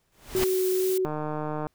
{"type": "noise with exponential growth", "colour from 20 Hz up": "pink", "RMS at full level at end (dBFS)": -26, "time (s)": [0.12, 0.44], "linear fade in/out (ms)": 1, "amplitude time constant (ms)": 68}
{"type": "tone with vibrato", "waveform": "sine", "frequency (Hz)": 373, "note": "F#4", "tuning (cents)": 14, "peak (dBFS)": -22, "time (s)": [0.35, 1.05], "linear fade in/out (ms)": 0, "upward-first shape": "sine", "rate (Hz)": 2.2, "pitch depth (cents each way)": 8}
{"type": "noise", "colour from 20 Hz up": "blue", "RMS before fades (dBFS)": -34, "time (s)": [0.36, 0.98], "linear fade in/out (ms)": 5}
{"type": "click train", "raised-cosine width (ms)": 1, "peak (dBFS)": -18, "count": 95, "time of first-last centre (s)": [1.05, 1.668], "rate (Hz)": 152}
{"effects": ["pink hiss -71 dBFS RMS until 1.74 s"]}